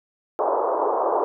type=band-pass noise; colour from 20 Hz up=pink; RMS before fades=-22 dBFS; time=0.39-1.24 s; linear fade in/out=0 ms; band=370 to 1100 Hz; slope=48 dB/octave; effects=none